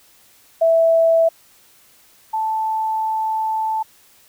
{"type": "tone pair in turn", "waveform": "sine", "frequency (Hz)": [658, 878.3], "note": ["E5", "A5"], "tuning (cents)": [-3, -3], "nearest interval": "perfect fourth", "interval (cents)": 500, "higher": "second", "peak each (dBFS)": [-11, -18], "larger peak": "first", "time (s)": [[0.61, 1.29], [2.33, 3.83]], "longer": "second", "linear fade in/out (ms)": 10, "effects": ["white hiss -52 dBFS RMS until 4.28 s"]}